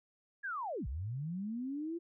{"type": "linear two-way sweep", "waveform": "sine", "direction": "down then up", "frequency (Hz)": [1700, 55, 347], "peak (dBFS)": -36, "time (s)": [0.43, 1.99], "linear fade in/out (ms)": 20, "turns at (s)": 0.87, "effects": []}